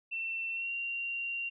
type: tone with pitch glide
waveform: sine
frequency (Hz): 2691 to 2762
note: E7 to F7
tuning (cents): +35 to -20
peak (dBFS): -33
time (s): 0.11-1.5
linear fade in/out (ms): 20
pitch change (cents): +45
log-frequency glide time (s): 0.51-0.72
effects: none